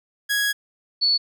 sawtooth / sine tone pair in turn, 1661.2 / 4435 Hz, G#6 / C#8, 0 / 0 cents, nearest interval octave + perfect fourth, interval 1700 cents, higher second, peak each -16 dBFS, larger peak neither, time 0.29-0.53 / 1.01-1.18 s, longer first, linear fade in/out 20 ms, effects none

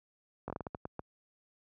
slowing click train, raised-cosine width 1 ms, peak -24 dBFS, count 9, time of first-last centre 0.48-0.994 s, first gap 20 ms, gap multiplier 1.32, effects high-pass 60 Hz 12 dB/octave

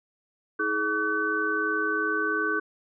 sine tone cluster, 320.8 / 423.6 / 1145 / 1514 Hz, E4 / G#4 / D6 / F#6, -47 / +34 / -44 / +39 cents, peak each -32 / -31 / -31 / -26 dBFS, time 0.59-2.6 s, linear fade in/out 10 ms, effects none

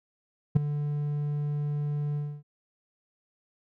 triangle tone with ADSR envelope, 146.83 Hz, D3, in tune, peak -11 dBFS, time 0.55-2.43 s, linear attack 15 ms, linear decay 8 ms, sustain -14 dB, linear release 270 ms, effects none

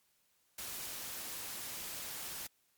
white noise, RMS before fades -43 dBFS, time 0.58-2.47 s, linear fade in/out 5 ms, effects white hiss -74 dBFS RMS until 2.77 s + MP3 96 kbps

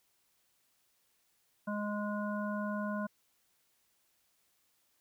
harmonic tone, 207.7 Hz, G#3, in tune, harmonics 1 / 3 / 5 / 7, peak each -35 / -40 / -42 / -43 dBFS, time 1.67-3.07 s, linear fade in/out 10 ms, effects white hiss -74 dBFS RMS until 5 s

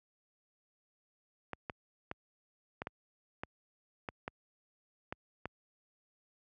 clicks, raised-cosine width 0.5 ms, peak -23 dBFS, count 10, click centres 1.533 / 1.698 / 2.114 / 2.819 / 2.871 / 3.435 / 4.088 / 4.279 / 5.125 / 5.456 s, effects high-pass 60 Hz 12 dB/octave

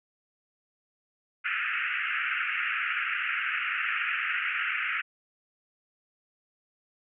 pink band-pass noise, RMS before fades -30 dBFS, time 1.44-5.02 s, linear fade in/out 20 ms, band 1300 to 2800 Hz, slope 96 dB/octave, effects none

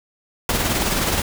pink noise with tremolo, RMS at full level -19 dBFS, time 0.49-1.22 s, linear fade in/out 2 ms, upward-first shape sine, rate 19 Hz, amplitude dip 40%, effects none

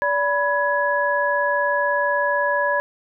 sine tone cluster, 577 / 985 / 1677 Hz, D5 / B5 / G#6, -31 / -5 / +16 cents, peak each -22 dBFS, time 0.02-2.8 s, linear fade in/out 0 ms, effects none

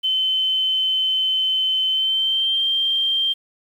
sine tone with pitch glide, 3063 to 3169 Hz, G7 to G7, -41 to +18 cents, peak -17 dBFS, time 0.03-3.34 s, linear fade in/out 20 ms, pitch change +59 cents, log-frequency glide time 1.89-2.64 s, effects 8-bit

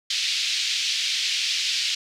white band-pass noise, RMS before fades -25 dBFS, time 0.1-1.95 s, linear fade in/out 5 ms, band 2500 to 5000 Hz, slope 24 dB/octave, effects none

